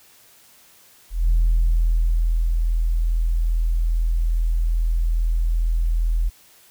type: tone with ADSR envelope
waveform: sine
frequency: 41.2 Hz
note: E1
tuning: in tune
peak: -12 dBFS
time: 1.1-6.3 s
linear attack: 190 ms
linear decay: 1200 ms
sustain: -4 dB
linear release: 24 ms
effects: tanh soft clip ceiling -11 dBFS + white hiss -52 dBFS RMS until 6.7 s